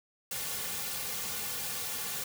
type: noise with comb filter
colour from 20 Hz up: white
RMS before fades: -36 dBFS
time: 0.31-2.24 s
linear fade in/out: 5 ms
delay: 3.1 ms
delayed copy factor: -1
effects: none